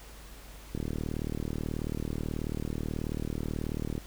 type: click train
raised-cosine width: 3 ms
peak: -20 dBFS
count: 125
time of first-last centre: 0.75-3.979 s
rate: 38.4 Hz
effects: added 50 Hz sine -47 dBFS peak until 4.06 s + pink hiss -51 dBFS RMS until 4.06 s